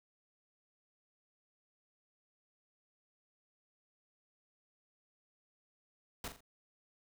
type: noise with echo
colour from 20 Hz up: pink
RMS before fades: -41 dBFS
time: 6.24-6.28 s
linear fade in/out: 2 ms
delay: 42 ms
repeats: 3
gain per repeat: -8 dB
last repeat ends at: 6.406 s
effects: none